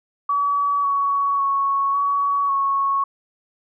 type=tone with pitch steps; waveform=sine; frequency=1140 / 1121 / 1107 / 1127 / 1103 Hz; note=C#6 / C#6 / C#6 / C#6 / C#6; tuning=+48 / +19 / -3 / +28 / -9 cents; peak=-17 dBFS; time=0.29-3.04 s; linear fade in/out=5 ms; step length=550 ms; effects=none